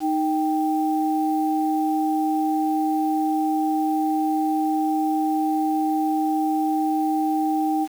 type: tone pair together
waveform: sine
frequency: 311.1 / 784 Hz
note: D#4 / G5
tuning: 0 / 0 cents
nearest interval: octave + major third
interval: 1600 cents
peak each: -21 / -23 dBFS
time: 0-7.88 s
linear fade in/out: 50 ms
effects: 7-bit